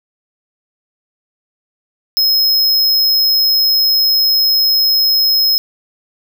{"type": "tone", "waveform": "square", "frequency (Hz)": 5140, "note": "E8", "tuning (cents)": -45, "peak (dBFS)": -10, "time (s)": [2.17, 5.58], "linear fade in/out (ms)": 0, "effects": []}